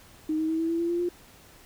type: tone with pitch steps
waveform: sine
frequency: 311.1 / 316.5 / 322.1 / 327.7 / 333.4 / 339.3 / 345.2 / 351.2 Hz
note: D#4 / D#4 / E4 / E4 / E4 / F4 / F4 / F4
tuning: 0 / +30 / -40 / -10 / +20 / -50 / -20 / +10 cents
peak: -24 dBFS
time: 0.29-1.09 s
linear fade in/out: 5 ms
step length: 100 ms
effects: pink hiss -53 dBFS RMS until 1.65 s